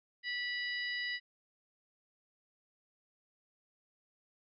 harmonic tone, 979 Hz, B5, 15 cents flat, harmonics 2 / 3 / 4 / 5, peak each -36 / -44 / -45 / -45 dBFS, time 0.23-1.2 s, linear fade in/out 50 ms, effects none

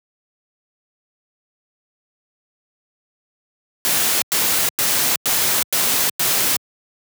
white noise bursts, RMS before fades -18 dBFS, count 6, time 3.85-6.565 s, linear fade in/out 0 ms, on 370 ms, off 99 ms, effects high-pass 100 Hz 12 dB/octave

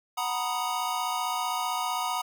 square chord, B major seventh, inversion second, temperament equal, 740 / 932.3 / 987.8 / 1244.5 Hz, F#5 / A#5 / B5 / D#6, 0 / 0 / 0 / 0 cents, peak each -34 dBFS, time 0.17-2.22 s, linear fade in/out 10 ms, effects none

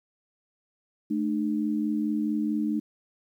sine tone pair together, 217.4 / 302 Hz, A3 / D4, -21 / +48 cents, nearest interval tritone, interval 569 cents, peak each -27 dBFS, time 1.1-2.8 s, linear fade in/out 10 ms, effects 10-bit

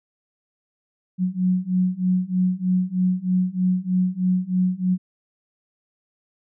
sine beating tone pair, 181.7 / 184.9 Hz, F#3 / F#3, -31 / -1 cents, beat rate 3.2 Hz, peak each -22 / -21 dBFS, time 1.18-4.98 s, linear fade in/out 50 ms, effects none

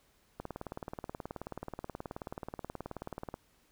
click train, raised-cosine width 1 ms, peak -25 dBFS, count 56, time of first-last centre 0.4-3.341 s, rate 18.7 Hz, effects pink hiss -69 dBFS RMS until 3.71 s

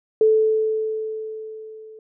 sine tone with level ramp, 437.1 Hz, A4, 11 cents flat, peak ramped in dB -11 to -39 dBFS, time 0.21-1.99 s, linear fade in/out 2 ms, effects none

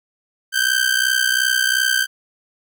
sawtooth ring-modulated tone, 1557 Hz, G6, 12 cents flat, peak -9 dBFS, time 0.52-2.07 s, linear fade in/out 50 ms, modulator 31.4 Hz, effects none

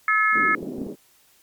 harmonic tone, 430 Hz, A4, 40 cents flat, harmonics 3 / 4 / 5, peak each -20 / -21 / -22 dBFS, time 0.08-0.55 s, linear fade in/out 2 ms
white band-pass noise, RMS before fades -32 dBFS, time 0.32-0.96 s, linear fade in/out 50 ms, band 200 to 360 Hz, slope 24 dB/octave
clicks, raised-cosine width 2 ms, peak -24 dBFS, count 4, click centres 0.629 / 0.784 / 0.817 / 0.867 s
effects white hiss -58 dBFS RMS until 1.42 s + MP3 96 kbps

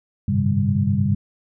sine tone cluster, 96.8 / 106.4 / 133.4 / 150 / 198.8 Hz, G2 / G#2 / C3 / D3 / G3, -21 / +42 / +34 / +37 / +25 cents, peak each -22 / -24 / -23 / -27 / -21 dBFS, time 0.28-1.15 s, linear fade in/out 5 ms, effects none

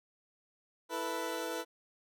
20% pulse chord, E suspended fourth, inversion none, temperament equal with one note detuned, 329.6 / 443.1 / 493.9 Hz, E4 / A4 / B4, 0 / +12 / 0 cents, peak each -35 / -36 / -33 dBFS, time 0.89-1.65 s, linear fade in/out 50 ms, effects none

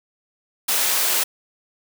white high-pass noise, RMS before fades -20 dBFS, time 0.68-1.24 s, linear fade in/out 10 ms, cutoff 400 Hz, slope 12 dB/octave, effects none

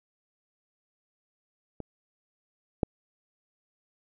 clicks, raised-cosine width 2 ms, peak -23 / -10 dBFS, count 2, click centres 1.803 / 2.832 s, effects none

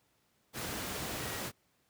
sine tone in noise, 1903 Hz, A#6, 35 cents sharp, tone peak -47 dBFS, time 1.18-1.44 s, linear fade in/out 50 ms, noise pink, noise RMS -38 dBFS, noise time 0.53-1.52 s, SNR -12 dB, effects pink hiss -73 dBFS RMS until 1.89 s + high-pass 80 Hz 12 dB/octave

